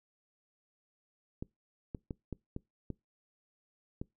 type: clicks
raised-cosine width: 3 ms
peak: -25 dBFS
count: 7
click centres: 1.425 / 1.948 / 2.108 / 2.327 / 2.564 / 2.903 / 4.015 s
effects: noise-tail reverb RT60 0.2 s tail -24 dB re dry